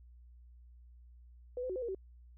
sine tone with pitch steps, 495.2 / 510 / 371.6 / 512 / 470.9 / 382.1 Hz, B4 / C5 / F#4 / C5 / A#4 / G4, +5 / -44 / +7 / -38 / +18 / -44 cents, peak -35 dBFS, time 1.57-1.948 s, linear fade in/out 2 ms, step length 63 ms, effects added 60 Hz sine -54 dBFS peak until 2.37 s

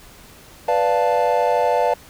triangle chord, B half-diminished seventh, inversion none, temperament equal, 493.9 / 587.3 / 698.5 / 880 Hz, B4 / D5 / F5 / A5, 0 / 0 / 0 / 0 cents, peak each -19 dBFS, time 0.68-1.94 s, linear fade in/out 5 ms, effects pink hiss -45 dBFS RMS until 2.09 s

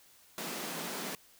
pink high-pass noise, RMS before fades -39 dBFS, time 0.38-1.15 s, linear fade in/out 0 ms, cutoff 160 Hz, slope 96 dB/octave, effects white hiss -61 dBFS RMS until 1.39 s

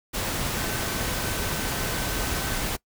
sine tone in noise, 1530 Hz, G6, 42 cents flat, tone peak -39 dBFS, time 0.56-2.63 s, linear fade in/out 20 ms, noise pink, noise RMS -28 dBFS, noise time 0.13-2.77 s, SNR -14 dB, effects noise-tail reverb RT60 0.1 s tail -22 dB re dry

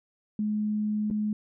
sine tone with dropouts, 211.6 Hz, G#3, 33 cents sharp, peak -25 dBFS, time 0.39-1.33 s, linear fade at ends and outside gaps 2 ms, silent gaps 1.102-1.11 s, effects none

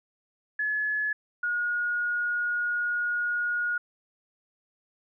sine tone pair in turn, 1707 / 1440.9 Hz, G#6 / F#6, +47 / -46 cents, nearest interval minor third, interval 293 cents, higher first, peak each -25 dBFS, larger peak neither, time 0.59-1.13 / 1.43-3.78 s, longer second, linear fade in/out 5 ms, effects none

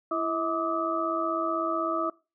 sine tone cluster, 332.6 / 642 / 1174 / 1270 Hz, E4 / E5 / D6 / D#6, +16 / -46 / -1 / +35 cents, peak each -31 dBFS, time 0.11-2.1 s, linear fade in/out 5 ms, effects noise-tail reverb RT60 0.3 s tail -22 dB re dry

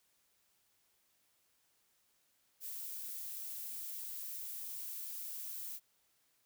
violet noise, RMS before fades -44 dBFS, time 2.6-5.8 s, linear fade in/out 50 ms, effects white hiss -75 dBFS RMS until 6.45 s

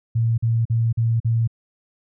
sine tone bursts, 114.8 Hz, A#2, 26 cents flat, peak -16 dBFS, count 5, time 0.15-1.476 s, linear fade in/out 10 ms, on 230 ms, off 44 ms, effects none

